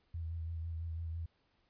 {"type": "tone with vibrato", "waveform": "sine", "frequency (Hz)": 82.41, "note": "E2", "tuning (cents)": 0, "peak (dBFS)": -37, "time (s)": [0.14, 1.26], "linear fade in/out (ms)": 5, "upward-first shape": "sine", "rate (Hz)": 6, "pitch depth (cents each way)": 34, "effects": ["pink hiss -75 dBFS RMS until 1.69 s", "resampled to 11025 Hz"]}